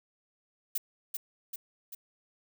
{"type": "noise with echo", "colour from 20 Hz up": "violet", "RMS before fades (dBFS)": -31, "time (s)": [0.75, 0.78], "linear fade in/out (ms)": 5, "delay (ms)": 390, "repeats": 3, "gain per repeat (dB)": -4, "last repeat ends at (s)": 1.95, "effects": []}